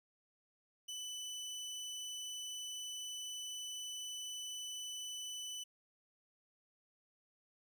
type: tone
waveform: 25% pulse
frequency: 2992 Hz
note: F#7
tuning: 19 cents sharp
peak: -39 dBFS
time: 0.88-5.64 s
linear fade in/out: 10 ms
effects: none